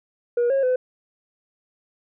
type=tone with pitch steps; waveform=sine; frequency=479.4 / 544 / 507 Hz; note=A#4 / C#5 / B4; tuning=+48 / -33 / +45 cents; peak=-15 dBFS; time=0.37-0.76 s; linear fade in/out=5 ms; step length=130 ms; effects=tanh soft clip ceiling -16 dBFS